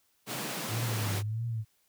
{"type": "high-pass noise", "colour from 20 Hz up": "pink", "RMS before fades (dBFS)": -36, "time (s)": [0.26, 1.23], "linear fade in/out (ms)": 50, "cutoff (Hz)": 120, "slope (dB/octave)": 96}
{"type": "tone with vibrato", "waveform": "sine", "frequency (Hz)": 108.6, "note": "A2", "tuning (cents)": -22, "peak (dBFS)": -30, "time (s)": [0.68, 1.65], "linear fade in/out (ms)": 50, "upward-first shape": "triangle", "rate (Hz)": 1.6, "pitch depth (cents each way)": 150}
{"effects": ["white hiss -71 dBFS RMS until 1.88 s"]}